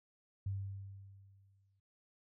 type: tone with exponential decay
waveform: sine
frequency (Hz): 98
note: G2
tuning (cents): 0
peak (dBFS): -34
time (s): 0.46-1.8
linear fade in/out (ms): 5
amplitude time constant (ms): 290
effects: none